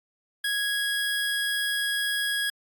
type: tone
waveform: 25% pulse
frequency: 1658 Hz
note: G#6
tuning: 3 cents flat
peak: -21 dBFS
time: 0.44-2.5 s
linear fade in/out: 5 ms
effects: AAC 64 kbps